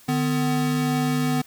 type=tone pair together; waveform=square; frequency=150.69 / 251.9 Hz; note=D3 / B3; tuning=+45 / +34 cents; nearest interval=major sixth; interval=889 cents; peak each=-25 / -23 dBFS; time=0.08-1.42 s; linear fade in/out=10 ms; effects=white hiss -51 dBFS RMS until 1.46 s